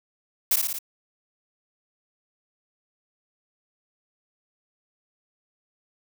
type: noise with echo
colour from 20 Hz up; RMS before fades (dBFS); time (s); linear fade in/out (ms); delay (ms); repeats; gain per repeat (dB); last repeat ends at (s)
blue; -20; 0.51-0.56; 5; 57; 4; -3; 0.788
effects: none